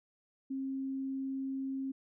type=tone; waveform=sine; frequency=268.1 Hz; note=C4; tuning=42 cents sharp; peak=-34 dBFS; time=0.5-1.92 s; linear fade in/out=10 ms; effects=none